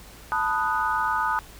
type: chord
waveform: sine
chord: B dominant seventh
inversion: third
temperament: equal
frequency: 880 / 987.8 / 1244.5 / 1480 Hz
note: A5 / B5 / D#6 / F#6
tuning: 0 / 0 / 0 / 0 cents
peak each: -27 / -29 / -26 / -28 dBFS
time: 0.32-1.39 s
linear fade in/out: 0 ms
effects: added 54 Hz sine -47 dBFS peak until 1.59 s + pink hiss -47 dBFS RMS until 1.59 s